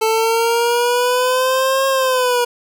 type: exponential two-way sweep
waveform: 25% pulse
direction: up then down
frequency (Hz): 440 to 540 to 480.2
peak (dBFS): -10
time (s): 0.01-2.45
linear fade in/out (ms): 10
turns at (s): 1.87
effects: none